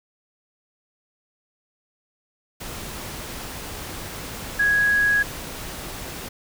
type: tone in noise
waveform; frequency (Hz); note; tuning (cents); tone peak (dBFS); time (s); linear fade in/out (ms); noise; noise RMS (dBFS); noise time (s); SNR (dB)
sine; 1661.2; G#6; 0; -16; 4.59-5.23; 10; pink; -34; 2.6-6.29; +15
effects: none